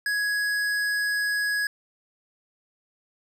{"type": "tone with tanh clipping", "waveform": "sine", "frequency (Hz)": 1669, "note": "G#6", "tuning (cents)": 8, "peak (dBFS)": -25, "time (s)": [0.06, 1.67], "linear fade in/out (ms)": 2, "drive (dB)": 16, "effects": []}